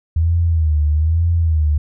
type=tone with vibrato; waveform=sine; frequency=79.7 Hz; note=D#2; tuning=42 cents sharp; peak=-12 dBFS; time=0.16-1.78 s; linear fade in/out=5 ms; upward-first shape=sine; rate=1.1 Hz; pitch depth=110 cents each way; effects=none